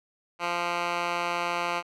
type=tone with band-pass filter; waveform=10% pulse; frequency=173.6 Hz; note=F3; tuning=10 cents flat; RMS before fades=-29 dBFS; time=0.39-1.83 s; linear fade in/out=50 ms; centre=1700 Hz; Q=1.1; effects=none